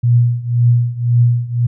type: tone with tremolo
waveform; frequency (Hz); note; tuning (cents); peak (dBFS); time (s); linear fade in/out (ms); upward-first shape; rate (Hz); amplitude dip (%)
sine; 120; B2; -49; -6; 0.03-1.67; 10; triangle; 1.9; 90
effects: none